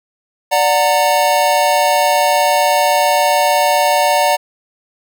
square chord, D augmented, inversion none, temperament just, 587.3 / 734.2 / 917.7 Hz, D5 / F#5 / A#5, 0 / -14 / -27 cents, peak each -16 dBFS, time 0.51-4.37 s, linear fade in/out 20 ms, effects none

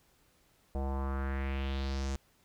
square tone with low-pass filter sweep, 67.7 Hz, C#2, 40 cents flat, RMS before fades -34 dBFS, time 0.75-2.16 s, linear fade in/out 0 ms, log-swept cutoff 670 to 7200 Hz, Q 2.8, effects pink hiss -68 dBFS RMS until 2.44 s

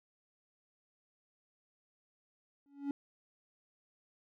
triangle tone with exponential growth, 281.5 Hz, C#4, 27 cents sharp, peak -28 dBFS, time 2.66-2.91 s, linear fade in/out 1 ms, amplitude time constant 54 ms, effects none

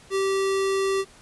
square tone, 388.5 Hz, G4, 16 cents flat, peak -22 dBFS, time 0.1-1.05 s, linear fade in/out 50 ms, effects pink hiss -51 dBFS RMS until 1.21 s + resampled to 24000 Hz

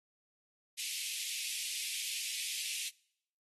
pink high-pass noise, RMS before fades -39 dBFS, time 0.77-2.9 s, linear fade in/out 20 ms, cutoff 2300 Hz, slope 48 dB/octave, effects noise-tail reverb RT60 0.7 s tail -24 dB re dry + AAC 32 kbps

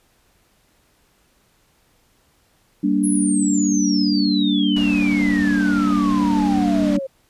sine chord, G minor, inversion none, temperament equal with one note detuned, 196 / 233.1 / 291.3 Hz, G3 / Bb3 / D4, 0 / 0 / -14 cents, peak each -20 / -22 / -18 dBFS, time 2.83-6.99 s, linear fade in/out 10 ms
sine exponential sweep, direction down, 10790 to 526 Hz, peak -24 dBFS, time 3.03-7.07 s, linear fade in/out 10 ms
pink low-pass noise, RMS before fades -33 dBFS, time 4.76-6.97 s, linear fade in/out 5 ms, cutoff 5600 Hz, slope 12 dB/octave
effects pink hiss -60 dBFS RMS until 7.29 s + resampled to 32000 Hz

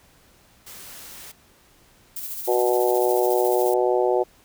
white noise, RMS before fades -41 dBFS, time 0.66-1.32 s, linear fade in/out 10 ms
violet noise with tremolo, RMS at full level -31 dBFS, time 2.16-3.74 s, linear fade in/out 5 ms, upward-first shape square, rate 14 Hz, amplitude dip 35%
harmonic tone, 123.47 Hz, B2, in tune, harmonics 3 / 4 / 5 / 6 / 7, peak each -21 / -23 / -25 / -27 / -28 dBFS, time 2.47-4.24 s, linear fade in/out 20 ms
effects pink hiss -56 dBFS RMS until 4.44 s

